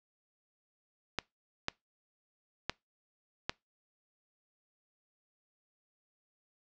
clicks, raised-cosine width 0.2 ms, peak -13 dBFS, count 4, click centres 1.187 / 1.684 / 2.696 / 3.495 s, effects noise-tail reverb RT60 0.2 s tail -24 dB re dry + low-pass 5000 Hz 12 dB/octave

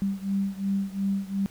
sine beating tone pair, 195.4 / 198.2 Hz, G3 / G3, -5 / +19 cents, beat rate 2.8 Hz, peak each -27 / -29 dBFS, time 0.02-1.46 s, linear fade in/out 0 ms, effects pink hiss -52 dBFS RMS until 1.5 s

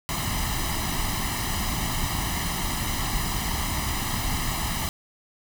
pink noise with comb filter, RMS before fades -27 dBFS, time 0.09-4.89 s, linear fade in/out 0 ms, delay 1 ms, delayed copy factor +0.75, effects none

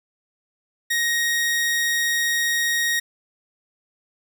sawtooth tone, 1875 Hz, A#6, 10 cents sharp, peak -16 dBFS, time 0.9-3 s, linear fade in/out 10 ms, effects none

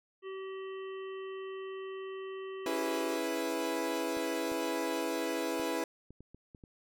harmonic tone, 383.3 Hz, G4, 39 cents flat, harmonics 1 / 3 / 5 / 7 / 8, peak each -39 / -49 / -53 / -56 / -57 dBFS, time 0.22-3.2 s, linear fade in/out 50 ms
30% pulse chord, C# minor seventh, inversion none, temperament equal, 277.2 / 329.6 / 415.3 / 493.9 Hz, C#4 / E4 / G#4 / B4, 0 / 0 / 0 / 0 cents, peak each -37 / -33 / -38 / -34 dBFS, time 2.66-5.84 s, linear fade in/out 2 ms
clicks, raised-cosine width 3 ms, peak -38 dBFS, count 8, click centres 4.17 / 4.518 / 5.597 / 6.106 / 6.206 / 6.346 / 6.548 / 6.638 s
effects none

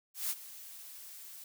blue noise with ADSR envelope, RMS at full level -33 dBFS, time 0.14-1.44 s, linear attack 160 ms, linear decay 44 ms, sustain -16 dB, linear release 3 ms, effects none

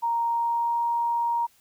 sine tone with pitch glide, 932.3 to 938.8 Hz, A#5 to A#5, 0 to +12 cents, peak -22 dBFS, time 0.02-1.47 s, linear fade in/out 20 ms, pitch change +12 cents, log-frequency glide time 0.25-0.82 s, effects white hiss -61 dBFS RMS until 1.6 s

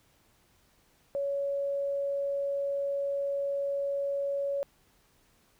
sine tone, 560 Hz, C#5, 18 cents sharp, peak -28 dBFS, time 1.15-4.63 s, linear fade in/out 0 ms, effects pink hiss -66 dBFS RMS until 5.59 s

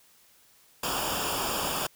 pink noise with comb filter, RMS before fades -30 dBFS, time 0.83-1.87 s, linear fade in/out 5 ms, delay 0.49 ms, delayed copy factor -0.8, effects white hiss -60 dBFS RMS until 1.95 s

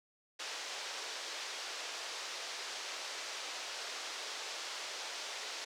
white band-pass noise, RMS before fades -43 dBFS, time 0.39-5.65 s, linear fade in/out 10 ms, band 400 to 6000 Hz, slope 24 dB/octave, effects none

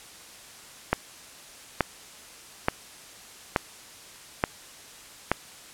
click train, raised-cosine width 0.5 ms, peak -5 dBFS, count 6, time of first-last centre 0.93-5.316 s, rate 1.14 Hz, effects white hiss -47 dBFS RMS until 5.73 s + low-pass 10000 Hz 12 dB/octave

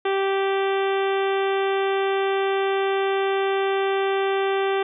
harmonic tone, 390 Hz, G4, 9 cents flat, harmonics 1 / 2 / 3 / 4 / 5 / 6 / 7 / 8 / 9, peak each -21 / -27 / -31 / -33 / -35 / -37 / -38 / -39 / -40 dBFS, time 0.05-4.83 s, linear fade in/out 5 ms, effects none

